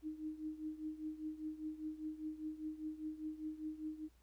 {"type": "tone with tremolo", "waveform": "sine", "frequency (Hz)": 310, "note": "D#4", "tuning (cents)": -6, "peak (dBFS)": -38, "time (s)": [0.02, 4.09], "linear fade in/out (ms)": 50, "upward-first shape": "triangle", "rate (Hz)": 5, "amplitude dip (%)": 85, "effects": ["added 60 Hz sine -66 dBFS peak until 4.22 s", "pink hiss -75 dBFS RMS until 4.22 s"]}